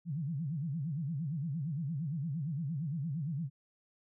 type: tone with vibrato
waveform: sine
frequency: 151.6 Hz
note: D#3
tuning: 45 cents flat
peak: -33 dBFS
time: 0.05-3.5 s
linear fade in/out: 50 ms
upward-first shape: sine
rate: 8.7 Hz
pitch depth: 240 cents each way
effects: none